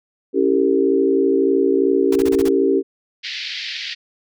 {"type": "chord", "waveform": "sine", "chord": "C# diminished seventh", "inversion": "none", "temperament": "equal with one note detuned", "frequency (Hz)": [277.2, 329.6, 392, 455], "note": ["C#4", "E4", "G4", "Bb4"], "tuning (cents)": [0, 0, 0, -42], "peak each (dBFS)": [-19, -22, -16, -21], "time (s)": [0.33, 2.83], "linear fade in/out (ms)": 50}
{"type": "noise bursts", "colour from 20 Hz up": "pink", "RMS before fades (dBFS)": -30, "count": 6, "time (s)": [2.12, 2.487], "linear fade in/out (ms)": 5, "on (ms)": 37, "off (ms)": 29}
{"type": "band-pass noise", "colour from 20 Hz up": "white", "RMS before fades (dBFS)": -28, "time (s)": [3.23, 3.95], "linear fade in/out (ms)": 20, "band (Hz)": [1800, 4800], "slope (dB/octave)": 48}
{"effects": []}